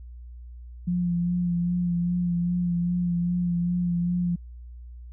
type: tone with vibrato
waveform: sine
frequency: 175.2 Hz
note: F3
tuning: 6 cents sharp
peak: -22 dBFS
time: 0.87-4.36 s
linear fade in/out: 10 ms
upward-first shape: sine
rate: 2.5 Hz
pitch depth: 25 cents each way
effects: added 60 Hz sine -39 dBFS peak until 5.12 s